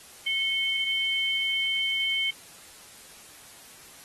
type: tone pair together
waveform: sine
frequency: 2193 / 3101 Hz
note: C#7 / G7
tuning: -19 / -19 cents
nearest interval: tritone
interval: 600 cents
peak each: -28 / -26 dBFS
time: 0.26-2.31 s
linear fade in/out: 10 ms
effects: white hiss -49 dBFS RMS until 4.04 s + AAC 32 kbps